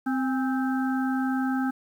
harmonic tone with a mistuned harmonic, 260.3 Hz, C4, 9 cents flat, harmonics 1 / 3 / 5 / 6, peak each -24 / -33 / -37 / -35 dBFS, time 0.06-1.71 s, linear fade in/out 10 ms, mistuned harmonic 3, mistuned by +65 cents, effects 9-bit

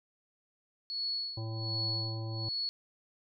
sine tone with tremolo, 4385 Hz, C#8, 20 cents flat, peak -31 dBFS, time 0.9-2.69 s, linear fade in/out 0 ms, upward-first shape sine, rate 1.3 Hz, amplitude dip 90%
harmonic tone, 111.5 Hz, A2, 23 cents sharp, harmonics 1 / 3 / 5 / 7 / 9, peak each -35 / -45 / -49 / -52 / -54 dBFS, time 1.37-2.49 s, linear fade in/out 5 ms
effects none

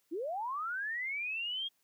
sine linear sweep, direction up, 293.7 to 3280 Hz, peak -34 dBFS, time 0.11-1.69 s, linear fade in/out 20 ms, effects white hiss -75 dBFS RMS until 1.83 s + high-pass 100 Hz 12 dB/octave

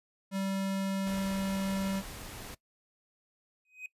square tone, 193.9 Hz, G3, 19 cents flat, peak -31 dBFS, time 0.31-2.03 s, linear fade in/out 50 ms
pink noise, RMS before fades -44 dBFS, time 1.06-2.55 s, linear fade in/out 10 ms
triangle tone with exponential growth, 2512 Hz, D#7, 16 cents sharp, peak -34 dBFS, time 3.65-3.86 s, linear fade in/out 2 ms, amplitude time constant 44 ms
effects noise-tail reverb RT60 0.1 s tail -20 dB re dry + resampled to 32000 Hz

